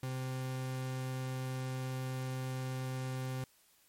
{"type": "tone", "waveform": "40% pulse", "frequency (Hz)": 129.8, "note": "C3", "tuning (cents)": -13, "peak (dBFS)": -35, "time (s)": [0.03, 3.44], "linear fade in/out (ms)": 2, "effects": ["white hiss -67 dBFS RMS until 3.88 s", "MP3 64 kbps"]}